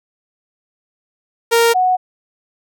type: tone pair in turn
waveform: sawtooth / sine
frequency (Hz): 464.5 / 737.3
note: A#4 / F#5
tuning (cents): -6 / -6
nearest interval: minor sixth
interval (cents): 800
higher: second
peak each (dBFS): -6 / -11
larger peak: first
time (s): 1.51-1.74 / 1.74-1.97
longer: neither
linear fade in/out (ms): 20
effects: none